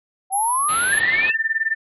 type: exponential sweep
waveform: sine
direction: up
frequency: 750 to 2773 Hz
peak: -18 dBFS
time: 0.3-1.35 s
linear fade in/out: 50 ms
type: tone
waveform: sine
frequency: 11175 Hz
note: F9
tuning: in tune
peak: -23 dBFS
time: 0.32-1 s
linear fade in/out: 10 ms
type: low-pass noise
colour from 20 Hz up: white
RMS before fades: -31 dBFS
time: 0.68-1.31 s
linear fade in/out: 20 ms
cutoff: 4200 Hz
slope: 96 dB/octave
type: tone with tremolo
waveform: sine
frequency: 1791 Hz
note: A6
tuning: 30 cents sharp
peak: -15 dBFS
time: 0.92-1.75 s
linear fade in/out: 5 ms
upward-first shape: sine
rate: 19 Hz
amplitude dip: 90%
effects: none